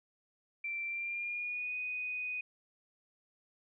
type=tone with pitch glide; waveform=sine; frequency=2349 to 2489 Hz; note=D7 to D#7; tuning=0 to 0 cents; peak=-35 dBFS; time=0.64-2.41 s; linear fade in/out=5 ms; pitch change=+100 cents; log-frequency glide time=0.86-1.76 s; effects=none